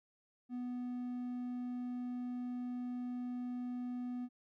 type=tone; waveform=triangle; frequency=246.9 Hz; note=B3; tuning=in tune; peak=-36 dBFS; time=0.49-4.29 s; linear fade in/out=50 ms; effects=none